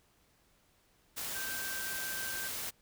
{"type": "tone in noise", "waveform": "sine", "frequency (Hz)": 1562, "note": "G6", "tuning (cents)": -7, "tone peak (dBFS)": -40, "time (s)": [1.34, 2.49], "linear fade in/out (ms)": 20, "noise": "white", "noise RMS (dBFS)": -39, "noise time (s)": [1.16, 2.71], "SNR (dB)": -4, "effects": ["pink hiss -69 dBFS RMS until 2.81 s"]}